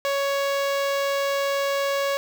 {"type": "tone with notch filter", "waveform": "sawtooth", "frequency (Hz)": 557, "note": "C#5", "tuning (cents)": 8, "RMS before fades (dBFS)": -24, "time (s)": [0.05, 2.17], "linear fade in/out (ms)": 0, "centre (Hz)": 10000, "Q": 1.3, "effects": []}